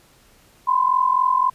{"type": "tone pair together", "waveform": "sine", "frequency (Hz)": [1002.7, 1046.5], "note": ["B5", "C6"], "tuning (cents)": [26, 0], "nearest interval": "minor second", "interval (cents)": 74, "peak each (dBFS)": -18, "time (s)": [0.67, 1.5], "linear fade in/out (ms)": 10, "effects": ["pink hiss -54 dBFS RMS until 1.54 s", "resampled to 32000 Hz"]}